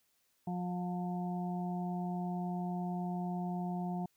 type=harmonic tone; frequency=178.2 Hz; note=F3; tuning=35 cents sharp; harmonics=1 / 2 / 4 / 5; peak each=-35 / -46 / -42 / -48 dBFS; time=0.47-4.06 s; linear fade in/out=5 ms; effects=white hiss -75 dBFS RMS until 4.16 s